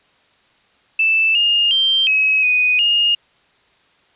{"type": "tone with pitch steps", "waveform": "sine", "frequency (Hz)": [2641, 2834, 3150, 2557, 2490, 2843], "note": ["E7", "F7", "G7", "D#7", "D#7", "F7"], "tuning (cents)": [3, 25, 8, 47, 1, 30], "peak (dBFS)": -12, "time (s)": [0.99, 3.15], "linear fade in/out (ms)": 5, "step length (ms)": 360, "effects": ["white hiss -56 dBFS RMS until 4.15 s", "resampled to 8000 Hz"]}